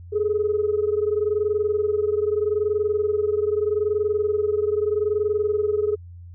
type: tone pair together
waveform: sine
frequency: 414.4 / 435.2 Hz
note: G#4 / A4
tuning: -4 / -19 cents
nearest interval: minor second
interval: 85 cents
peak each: -20 / -23 dBFS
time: 0.12-5.96 s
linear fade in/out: 20 ms
effects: tanh soft clip ceiling -13 dBFS + added 87 Hz sine -38 dBFS peak until 6.34 s